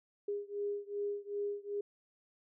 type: beating tone pair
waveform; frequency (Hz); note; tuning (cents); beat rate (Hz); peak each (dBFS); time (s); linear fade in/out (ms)
sine; 406.9 / 409.5; G#4 / G#4; -35 / -24; 2.6; -38 / -39; 0.28-1.81; 5
effects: none